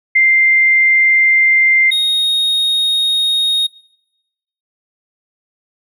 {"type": "tone pair in turn", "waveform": ["sine", "triangle"], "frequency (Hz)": [2093, 3729], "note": ["C7", "A#7"], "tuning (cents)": [0, 0], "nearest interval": "minor seventh", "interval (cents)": 1000, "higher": "second", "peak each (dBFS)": [-7, -10], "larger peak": "first", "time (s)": [[0.15, 1.91], [1.91, 3.67]], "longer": "neither", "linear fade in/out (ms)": 10, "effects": ["noise-tail reverb RT60 1.0 s tail -24 dB re dry"]}